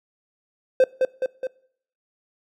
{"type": "tone with echo", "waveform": "triangle", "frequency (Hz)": 517, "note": "C5", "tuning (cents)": -21, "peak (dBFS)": -10, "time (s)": [0.8, 0.84], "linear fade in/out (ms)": 2, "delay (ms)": 210, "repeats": 3, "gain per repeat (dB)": -4, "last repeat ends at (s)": 1.47, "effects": ["noise-tail reverb RT60 0.6 s tail -22 dB re dry"]}